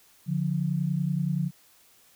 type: tone pair together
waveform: sine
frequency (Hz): 145.7 / 176.27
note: D3 / F3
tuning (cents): -13 / +16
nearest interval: minor third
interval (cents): 329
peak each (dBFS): -27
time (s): 0.26-1.51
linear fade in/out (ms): 50
effects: white hiss -59 dBFS RMS until 2.15 s